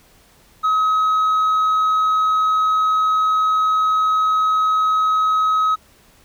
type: tone with hard clipping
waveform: triangle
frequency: 1274 Hz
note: D#6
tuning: 41 cents sharp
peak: -13 dBFS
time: 0.63-5.76 s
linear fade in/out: 20 ms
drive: 1 dB
effects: pink hiss -52 dBFS RMS until 6.24 s